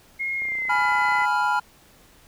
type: tone with pitch glide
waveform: sine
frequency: 2149 to 2017 Hz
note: C7 to B6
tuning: +46 to +36 cents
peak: -24 dBFS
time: 0.19-1.26 s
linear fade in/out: 20 ms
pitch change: -110 cents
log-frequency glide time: 0.38-0.77 s
type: click train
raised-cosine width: 1 ms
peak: -31 dBFS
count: 25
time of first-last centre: 0.42-1.22 s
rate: 30 Hz
type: chord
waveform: triangle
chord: F diminished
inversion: first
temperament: equal with one note detuned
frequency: 837.4 / 987.8 / 1396.9 Hz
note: Ab5 / Cb6 / F6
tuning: +14 / 0 / 0 cents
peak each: -22 dBFS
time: 0.69-1.6 s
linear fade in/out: 10 ms
effects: pink hiss -54 dBFS RMS until 2.27 s